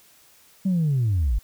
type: linear sweep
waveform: sine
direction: down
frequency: 196 to 44.93 Hz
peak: -17 dBFS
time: 0.65-1.39 s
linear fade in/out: 10 ms
effects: tanh soft clip ceiling -16 dBFS + white hiss -55 dBFS RMS until 1.43 s